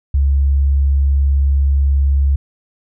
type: tone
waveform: sine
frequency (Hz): 69.3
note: C#2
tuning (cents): 0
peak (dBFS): -10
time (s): 0.14-2.36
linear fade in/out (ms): 5
effects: none